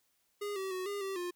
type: tone with pitch steps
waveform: square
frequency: 410.4 / 383.3 / 370.3 / 405.3 / 387.6 / 353.9 Hz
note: G#4 / G4 / F#4 / G#4 / G4 / F4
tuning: -21 / -39 / +1 / -42 / -20 / +23 cents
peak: -36 dBFS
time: 0.41-1.31 s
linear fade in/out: 10 ms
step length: 150 ms
effects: white hiss -75 dBFS RMS until 1.35 s